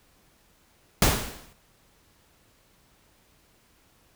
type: noise with exponential decay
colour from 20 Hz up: pink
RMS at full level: -17 dBFS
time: 1.02-1.53 s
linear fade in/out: 2 ms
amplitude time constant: 110 ms
effects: pink hiss -62 dBFS RMS until 4.15 s